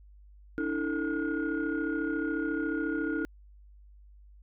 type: tone cluster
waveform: sine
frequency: 289 / 323.1 / 445.5 / 1434 Hz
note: D4 / E4 / A4 / F6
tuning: -28 / -35 / +22 / +45 cents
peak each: -32 / -31 / -36 / -35 dBFS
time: 0.58-3.25 s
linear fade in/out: 0 ms
effects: tanh soft clip ceiling -21 dBFS + added 50 Hz sine -51 dBFS peak until 4.42 s